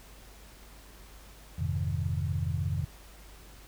sine chord, F minor seventh, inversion none, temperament equal, 87.31 / 103.83 / 130.81 / 155.56 Hz, F2 / Ab2 / C3 / Eb3, 0 / 0 / 0 / 0 cents, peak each -31 / -35 / -34 / -35 dBFS, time 1.58-2.85 s, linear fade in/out 10 ms, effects added 50 Hz sine -51 dBFS peak until 3.67 s + pink hiss -54 dBFS RMS until 3.67 s

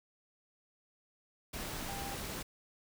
sine tone in noise, 794 Hz, G5, 22 cents sharp, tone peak -43 dBFS, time 1.88-2.15 s, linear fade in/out 10 ms, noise pink, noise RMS -41 dBFS, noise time 1.53-2.43 s, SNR -5 dB, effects none

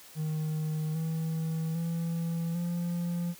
triangle tone with pitch steps, 155.56 / 161.14 / 166.92 / 172.9 Hz, D#3 / E3 / E3 / F3, 0 / -39 / +22 / -17 cents, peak -27 dBFS, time 0.15-3.35 s, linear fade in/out 50 ms, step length 800 ms, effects white hiss -52 dBFS RMS until 3.39 s

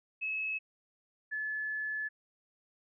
sine tone pair in turn, 2583 / 1723.9 Hz, E7 / A6, -36 / -36 cents, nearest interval perfect fifth, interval 700 cents, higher first, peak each -32 / -33 dBFS, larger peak first, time 0.21-0.59 / 1.31-2.09 s, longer second, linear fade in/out 20 ms, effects none

